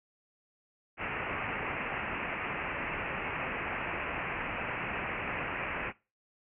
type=low-pass noise; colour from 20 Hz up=white; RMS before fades=-36 dBFS; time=0.97-5.93 s; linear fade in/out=50 ms; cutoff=2700 Hz; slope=96 dB/octave; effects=noise-tail reverb RT60 0.3 s tail -22 dB re dry